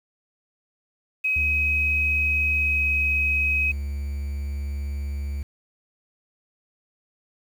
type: tone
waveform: sine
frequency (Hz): 2536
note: D#7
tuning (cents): +32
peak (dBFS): -20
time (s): 1.24-3.72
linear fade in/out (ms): 10
type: tone with pitch glide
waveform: triangle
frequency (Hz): 73 to 70.55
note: D2 to C#2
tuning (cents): -10 to +31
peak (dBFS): -24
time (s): 1.36-5.43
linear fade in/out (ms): 5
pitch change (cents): -59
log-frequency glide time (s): 2.55-2.81
effects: 8-bit